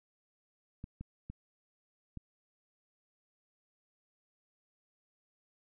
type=clicks; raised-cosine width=5 ms; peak=-30 dBFS; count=4; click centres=0.841 / 1.01 / 1.3 / 2.173 s; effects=none